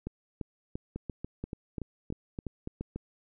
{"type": "two click trains", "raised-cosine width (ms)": 3, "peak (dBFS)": [-23, -22], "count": [8, 9], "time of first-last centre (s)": [[0.96, 2.96], [0.07, 2.81]], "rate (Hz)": [3.5, 2.92], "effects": []}